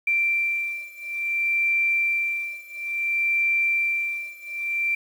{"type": "beating tone pair", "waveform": "sine", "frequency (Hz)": [2353, 2353.58], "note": ["D7", "D7"], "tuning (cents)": [3, 3], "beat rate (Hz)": 0.58, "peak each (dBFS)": [-24, -25], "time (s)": [0.07, 4.95], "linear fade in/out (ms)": 5, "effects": ["8-bit"]}